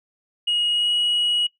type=tone with pitch glide; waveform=sine; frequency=2886 to 2908 Hz; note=F#7 to F#7; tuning=-44 to -31 cents; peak=-16 dBFS; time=0.47-1.47 s; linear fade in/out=10 ms; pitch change=+13 cents; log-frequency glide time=0.7-0.92 s; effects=noise-tail reverb RT60 0.2 s tail -26 dB re dry + tanh soft clip ceiling -16 dBFS